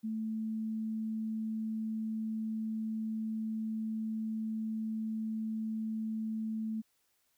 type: tone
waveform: sine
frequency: 220 Hz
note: A3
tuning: in tune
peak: -33 dBFS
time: 0.03-6.82 s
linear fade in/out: 20 ms
effects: white hiss -75 dBFS RMS until 7.37 s